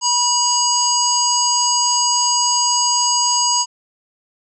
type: harmonic tone with a mistuned harmonic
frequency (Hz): 970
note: B5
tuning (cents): -31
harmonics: 1 / 3 / 5 / 7 / 8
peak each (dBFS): -19 / -25 / -19 / -18 / -27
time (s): 0.01-3.66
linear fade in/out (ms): 50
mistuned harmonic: 7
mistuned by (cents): -37
effects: none